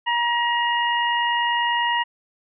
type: harmonic tone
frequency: 950 Hz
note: A#5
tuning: 33 cents sharp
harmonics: 1 / 2 / 3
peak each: -21 / -24 / -26 dBFS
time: 0.06-2.04 s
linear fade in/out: 20 ms
effects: none